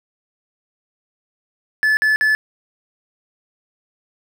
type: tone bursts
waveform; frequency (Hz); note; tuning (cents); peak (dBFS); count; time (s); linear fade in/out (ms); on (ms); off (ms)
triangle; 1732; A6; -28; -11; 3; 1.83-2.35; 0; 140; 50
effects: none